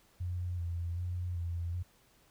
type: tone with vibrato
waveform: sine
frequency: 87.31 Hz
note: F2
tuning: in tune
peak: -33 dBFS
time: 0.2-1.83 s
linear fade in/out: 10 ms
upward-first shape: square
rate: 1.3 Hz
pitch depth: 34 cents each way
effects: pink hiss -66 dBFS RMS until 2.3 s